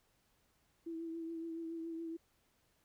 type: tone with vibrato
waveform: sine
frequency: 329.6 Hz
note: E4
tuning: in tune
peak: -40 dBFS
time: 0.86-2.17 s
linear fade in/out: 10 ms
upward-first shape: triangle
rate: 7.1 Hz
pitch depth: 32 cents each way
effects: pink hiss -75 dBFS RMS until 2.84 s